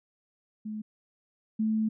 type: tone pair in turn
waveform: sine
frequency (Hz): 214.5 / 218.5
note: A3 / A3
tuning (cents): -44 / -12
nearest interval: unison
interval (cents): 32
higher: second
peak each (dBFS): -33 / -24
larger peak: second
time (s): 0.65-0.82 / 1.59-1.89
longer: second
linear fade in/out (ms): 10
effects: none